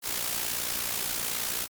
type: noise with amplitude modulation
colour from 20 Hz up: white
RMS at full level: -28 dBFS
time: 0.02-1.68 s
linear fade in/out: 50 ms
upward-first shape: sine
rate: 58.8 Hz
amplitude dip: 60%
effects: MP3 96 kbps